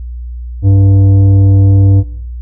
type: tone with tanh clipping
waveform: triangle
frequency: 98 Hz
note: G2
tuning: in tune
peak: -5 dBFS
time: 0.62-2.04 s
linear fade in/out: 50 ms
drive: 13 dB
effects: noise-tail reverb RT60 0.6 s tail -19 dB re dry + added 60 Hz sine -20 dBFS peak until 2.41 s